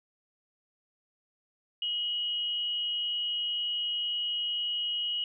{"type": "tone pair together", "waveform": "sine", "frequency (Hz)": [2900, 3149], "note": ["F#7", "G7"], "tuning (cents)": [-35, 7], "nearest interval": "minor second", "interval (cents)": 142, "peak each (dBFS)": [-29, -39], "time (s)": [1.82, 5.24], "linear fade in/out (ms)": 2, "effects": []}